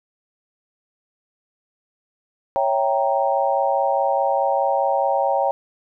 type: chord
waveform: sine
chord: C# diminished seventh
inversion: none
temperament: equal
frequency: 554.4 / 659.3 / 784 / 932.3 Hz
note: C#5 / E5 / G5 / Bb5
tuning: 0 / 0 / 0 / 0 cents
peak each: -21 / -25 / -21 / -24 dBFS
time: 2.56-5.51 s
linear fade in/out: 0 ms
effects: none